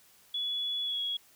sine tone with pitch glide, 3400 to 3332 Hz, G#7 to G#7, +40 to +5 cents, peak -30 dBFS, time 0.34-1.17 s, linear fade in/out 5 ms, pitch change -35 cents, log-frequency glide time 0.83-1.01 s, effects white hiss -61 dBFS RMS until 1.35 s

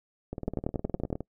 two click trains, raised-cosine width 2 ms, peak -21 / -15 dBFS, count 18 / 8, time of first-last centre 0.33-1.206 / 0.48-1.128 s, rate 19.4 / 10.8 Hz, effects noise-tail reverb RT60 0.1 s tail -24 dB re dry

